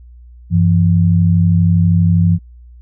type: tone pair together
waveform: sine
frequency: 96.11 / 168.6 Hz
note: G2 / E3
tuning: -34 / +39 cents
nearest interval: minor seventh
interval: 973 cents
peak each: -11 dBFS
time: 0.5-2.39 s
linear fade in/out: 50 ms
effects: added 60 Hz sine -36 dBFS peak until 2.81 s